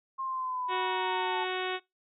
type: linear sweep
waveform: sine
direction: down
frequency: 1068 to 880 Hz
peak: -31 dBFS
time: 0.18-1.45 s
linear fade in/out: 20 ms
type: harmonic tone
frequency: 370 Hz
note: F#4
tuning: in tune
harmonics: 1 / 2 / 3 / 4 / 5 / 6 / 7 / 8 / 9 / 10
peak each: -34 / -37 / -39 / -40 / -41 / -42 / -42 / -43 / -44 / -44 dBFS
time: 0.68-1.8 s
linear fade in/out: 50 ms
effects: noise-tail reverb RT60 0.2 s tail -24 dB re dry